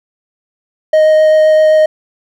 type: tone with vibrato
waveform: triangle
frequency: 622.3 Hz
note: D#5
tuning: in tune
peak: -3 dBFS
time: 0.93-1.86 s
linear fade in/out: 5 ms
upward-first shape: triangle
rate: 7.7 Hz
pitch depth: 8 cents each way
effects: none